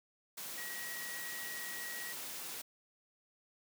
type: tone in noise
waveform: sine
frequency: 1910 Hz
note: A#6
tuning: 42 cents sharp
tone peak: -44 dBFS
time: 0.57-2.13 s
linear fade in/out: 10 ms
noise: white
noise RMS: -44 dBFS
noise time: 0.37-2.62 s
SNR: -3 dB
effects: high-pass 150 Hz 12 dB/octave